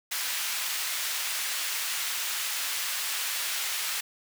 pink high-pass noise, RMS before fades -31 dBFS, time 0.11-4.01 s, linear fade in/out 10 ms, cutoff 1800 Hz, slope 12 dB/octave, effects none

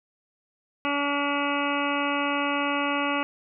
harmonic tone, 285.6 Hz, D4, 48 cents flat, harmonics 1 / 2 / 3 / 4 / 5 / 7 / 8 / 9 / 10, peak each -29 / -32 / -32 / -30 / -33 / -35 / -36 / -33 / -36 dBFS, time 0.85-3.23 s, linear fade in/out 0 ms, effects none

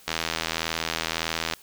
click train, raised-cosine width 0.2 ms, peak -8 dBFS, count 120, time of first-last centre 0.08-1.537 s, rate 81.7 Hz, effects white hiss -52 dBFS RMS until 1.62 s

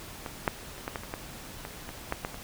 clicks, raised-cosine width 0.5 ms, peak -20 / -9 / -29 / -17 / -17 / -26 / -18 / -21 / -23 / -13 / -16 / -27 dBFS, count 12, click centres 0.262 / 0.478 / 0.78 / 0.879 / 0.958 / 1.035 / 1.139 / 1.651 / 1.891 / 2.124 / 2.249 / 2.344 s, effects pink hiss -44 dBFS RMS until 2.43 s

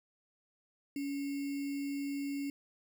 sine tone with sample-and-hold, 281.2 Hz, C#4, 25 cents sharp, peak -34 dBFS, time 0.96-2.5 s, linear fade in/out 2 ms, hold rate 2450 Hz, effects none

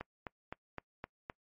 click train, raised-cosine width 0.5 ms, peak -25 dBFS, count 6, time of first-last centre 0.01-1.299 s, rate 3.88 Hz, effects noise-tail reverb RT60 0.1 s tail -25 dB re dry + MP3 32 kbps

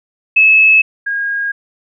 sine tone pair in turn, 2595 / 1630.7 Hz, E7 / G#6, -28 / -32 cents, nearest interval minor sixth, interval 804 cents, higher first, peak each -5 / -15 dBFS, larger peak first, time 0.36-0.82 / 1.06-1.52 s, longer neither, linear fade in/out 10 ms, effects none

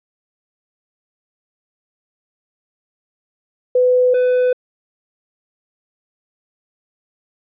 sine / triangle tone pair in turn, 501 / 501 Hz, B4 / B4, +25 / +25 cents, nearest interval unison, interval 0 cents, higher neither, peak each -10 dBFS, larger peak neither, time 3.75-4.14 / 4.14-4.53 s, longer neither, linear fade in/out 5 ms, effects resampled to 8000 Hz

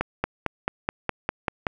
accelerating click train, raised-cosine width 0.5 ms, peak -8 dBFS, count 9, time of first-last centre 0.01-1.668 s, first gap 230 ms, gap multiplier 0.97, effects none

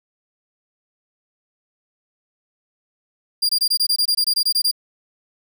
40% pulse tone bursts, 4793 Hz, D8, 34 cents sharp, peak -14 dBFS, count 14, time 3.42-4.714 s, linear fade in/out 10 ms, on 72 ms, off 22 ms, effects 9-bit

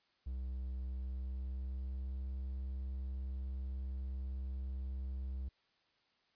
triangle tone with pitch glide, 63.9 to 65.47 Hz, C2 to C2, -40 to +2 cents, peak -36 dBFS, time 0.26-5.49 s, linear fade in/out 10 ms, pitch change +42 cents, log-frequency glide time 0.83-2.2 s, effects white hiss -75 dBFS RMS until 6.35 s + resampled to 11025 Hz

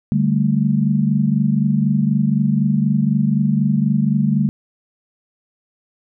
sine chord, D suspended fourth, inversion none, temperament equal, 146.83 / 196 / 220 Hz, D3 / G3 / A3, 0 / 0 / 0 cents, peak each -18 dBFS, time 0.12-4.49 s, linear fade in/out 0 ms, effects none

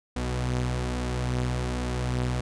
sawtooth tone pair together, 62.41 / 123.6 Hz, B1 / B2, +19 / +2 cents, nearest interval octave, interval 1183 cents, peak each -25 dBFS, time 0.16-2.41 s, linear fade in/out 5 ms, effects resampled to 22050 Hz

